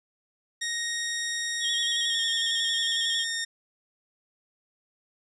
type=tone with pitch glide; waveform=15% pulse; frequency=1869 to 1836.9 Hz; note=A#6 to A#6; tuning=+4 to -26 cents; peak=-22 dBFS; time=0.61-3.45 s; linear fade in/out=10 ms; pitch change=-30 cents; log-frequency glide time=2.05-2.17 s
type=tone with vibrato; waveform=sine; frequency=3322 Hz; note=G#7; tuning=in tune; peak=-26 dBFS; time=1.6-3.26 s; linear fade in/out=50 ms; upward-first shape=square; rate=11 Hz; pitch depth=50 cents each way
effects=resampled to 24000 Hz